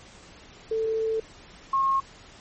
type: tone pair in turn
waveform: sine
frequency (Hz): 444.1 / 1080.3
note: A4 / C#6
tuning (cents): +16 / -45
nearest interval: octave + minor third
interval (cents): 1539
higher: second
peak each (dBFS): -23 / -20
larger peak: second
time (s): 0.71-1.2 / 1.73-2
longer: first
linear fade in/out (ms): 5
effects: pink hiss -49 dBFS RMS until 2.4 s + MP3 32 kbps